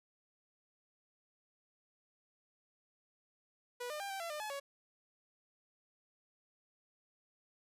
sawtooth tone with pitch steps, 489 / 603 / 796 / 778 / 676 / 602 / 854 / 559 Hz, B4 / D5 / G5 / G5 / E5 / D5 / G#5 / C#5, -17 / +46 / +26 / -13 / +43 / +43 / +48 / +14 cents, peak -36 dBFS, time 3.8-4.6 s, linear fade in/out 10 ms, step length 100 ms, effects resampled to 32000 Hz

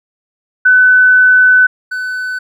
sine / triangle tone pair in turn, 1505 / 1505 Hz, F#6 / F#6, +29 / +29 cents, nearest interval unison, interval 0 cents, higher neither, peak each -4 / -15 dBFS, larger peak first, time 0.65-1.67 / 1.91-2.39 s, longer first, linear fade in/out 10 ms, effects none

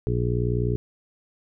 harmonic tone, 60 Hz, B1, 49 cents flat, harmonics 1 / 2 / 3 / 4 / 5 / 6 / 7, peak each -28 / -24 / -32 / -36 / -36 / -32 / -29 dBFS, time 0.07-0.76 s, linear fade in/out 0 ms, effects none

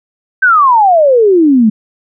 sine exponential sweep, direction down, 1578 to 207.7 Hz, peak -4 dBFS, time 0.42-1.7 s, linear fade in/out 10 ms, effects none

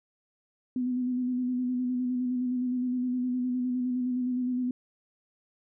sine tone with vibrato, 250.2 Hz, B3, 23 cents sharp, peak -26 dBFS, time 0.76-4.71 s, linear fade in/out 2 ms, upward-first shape square, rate 9.7 Hz, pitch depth 23 cents each way, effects none

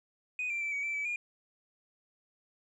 sine tone with pitch steps, 2490 / 2359 / 2328 / 2260 / 2332 / 2297 / 2422 Hz, D#7 / D7 / D7 / C#7 / D7 / D7 / D#7, +1 / +7 / -16 / +33 / -13 / -39 / -47 cents, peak -30 dBFS, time 0.39-1.16 s, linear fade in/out 2 ms, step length 110 ms, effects tanh soft clip ceiling -29 dBFS

